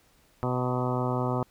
harmonic tone with a mistuned harmonic, 125.5 Hz, B2, 28 cents sharp, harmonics 1 / 2 / 3 / 4 / 5 / 6 / 7 / 8 / 9 / 10, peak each -29 / -32 / -34 / -35 / -36 / -37 / -37 / -38 / -39 / -39 dBFS, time 0.43-1.43 s, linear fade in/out 0 ms, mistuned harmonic 7, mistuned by +18 cents, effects pink hiss -63 dBFS RMS until 1.5 s

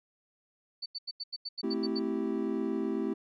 sine tone bursts, 4500 Hz, C#8, 25 cents sharp, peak -34 dBFS, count 10, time 0.82-1.994 s, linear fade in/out 10 ms, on 40 ms, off 86 ms
triangle chord, A minor seventh, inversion none, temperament equal with one note detuned, 220 / 261.6 / 329.6 / 388.6 Hz, A3 / C4 / E4 / G4, 0 / 0 / 0 / -15 cents, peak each -33 dBFS, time 1.63-3.14 s, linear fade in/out 10 ms
effects none

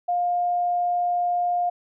sine tone, 707 Hz, F5, 21 cents sharp, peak -20 dBFS, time 0.08-1.7 s, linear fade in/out 10 ms, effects none

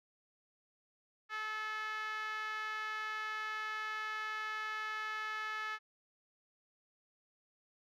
5% pulse tone with band-pass filter, 432.1 Hz, A4, 31 cents flat, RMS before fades -40 dBFS, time 1.29-5.79 s, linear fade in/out 50 ms, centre 1500 Hz, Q 3.7, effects none

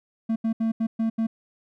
triangle tone bursts at uneven times, 224.6 Hz, A3, 36 cents sharp, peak -19 dBFS, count 6, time 0.29-0.36 / 0.44-0.53 / 0.6-0.72 / 0.8-0.87 / 0.99-1.1 / 1.18-1.27 s, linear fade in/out 10 ms, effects none

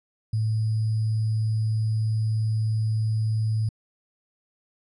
sine tone with sample-and-hold, 109.6 Hz, A2, 6 cents flat, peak -21 dBFS, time 0.33-3.69 s, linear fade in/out 5 ms, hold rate 4900 Hz, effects resampled to 24000 Hz

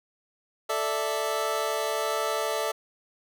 25% pulse chord, A suspended fourth, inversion none, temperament equal, 440 / 587.3 / 659.3 Hz, A4 / D5 / E5, 0 / 0 / 0 cents, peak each -27 dBFS, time 0.69-2.72 s, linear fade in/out 10 ms, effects none

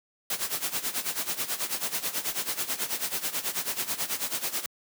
white noise with tremolo, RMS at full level -28 dBFS, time 0.3-4.66 s, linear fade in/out 2 ms, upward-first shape sine, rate 9.2 Hz, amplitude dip 80%, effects high-pass 150 Hz 12 dB/octave

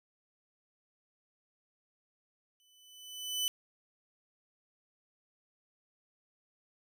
sawtooth tone with exponential growth, 3000 Hz, F#7, 23 cents sharp, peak -25 dBFS, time 2.6-3.48 s, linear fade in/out 0 ms, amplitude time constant 190 ms, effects none

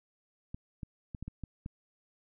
clicks, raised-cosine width 5 ms, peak -27 dBFS, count 7, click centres 0.545 / 0.832 / 1.148 / 1.226 / 1.28 / 1.437 / 1.661 s, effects none

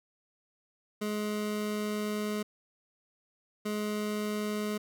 25% pulse tone pair in turn, 210.5 / 210.5 Hz, G#3 / G#3, +24 / +24 cents, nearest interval unison, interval 0 cents, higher neither, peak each -27 dBFS, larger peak neither, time 1.01-2.43 / 3.65-4.78 s, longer first, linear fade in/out 10 ms, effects none

